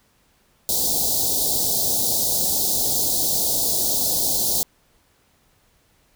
white band-stop noise, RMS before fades -21 dBFS, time 0.69-4.63 s, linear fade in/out 0 ms, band 820 to 3800 Hz, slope 48 dB/octave, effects pink hiss -61 dBFS RMS until 6.15 s

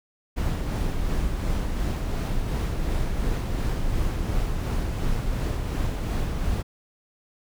brown noise with tremolo, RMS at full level -24 dBFS, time 0.36-6.63 s, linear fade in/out 20 ms, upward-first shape sine, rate 2.8 Hz, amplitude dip 30%, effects none

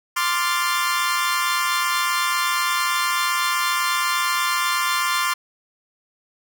sawtooth chord, D minor seventh, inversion third, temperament equal, 1046.5 / 1174.7 / 1396.9 / 1760 Hz, C6 / D6 / F6 / A6, 0 / 0 / 0 / 0 cents, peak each -19 / -22 / -22 / -25 dBFS, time 0.16-5.34 s, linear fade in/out 10 ms, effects none

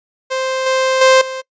sawtooth tone with level steps, 523.3 Hz, C5, in tune, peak -13 / -9 / -3 / -19 dBFS, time 0.3-1.42 s, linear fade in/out 20 ms, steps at 0.66 / 1.01 / 1.21 s, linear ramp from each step 5 ms, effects noise-tail reverb RT60 0.1 s tail -22 dB re dry + resampled to 16000 Hz

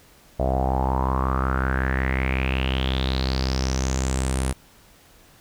sawtooth tone with low-pass filter sweep, 65.41 Hz, C2, in tune, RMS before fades -23 dBFS, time 0.39-4.53 s, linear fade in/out 10 ms, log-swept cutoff 640 to 10000 Hz, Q 6.7, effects pink hiss -53 dBFS RMS until 5.4 s

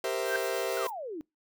40% pulse chord, C dominant seventh, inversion second, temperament equal, 392 / 466.2 / 523.3 / 659.3 Hz, G4 / Bb4 / C5 / E5, 0 / 0 / 0 / 0 cents, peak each -34 dBFS, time 0.04-0.87 s, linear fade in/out 2 ms
sine tone with exponential growth, 1570 Hz, G6, 2 cents sharp, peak -25 dBFS, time 0.18-0.36 s, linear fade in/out 0 ms, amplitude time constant 37 ms
violet noise with tremolo, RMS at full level -44 dBFS, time 0.25-0.91 s, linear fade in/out 20 ms, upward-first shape triangle, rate 6.6 Hz, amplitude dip 55%
sine exponential sweep, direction down, 1491 to 290.9 Hz, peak -35 dBFS, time 0.77-1.21 s, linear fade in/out 0 ms
effects noise-tail reverb RT60 0.2 s tail -25 dB re dry

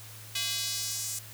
square tone with high-pass filter sweep, 228.1 Hz, A#3, 37 cents flat, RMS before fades -33 dBFS, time 0.35-1.19 s, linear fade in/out 5 ms, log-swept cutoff 3200 to 7400 Hz, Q 1.6, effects added 108 Hz sine -48 dBFS peak until 1.33 s + white hiss -48 dBFS RMS until 1.33 s

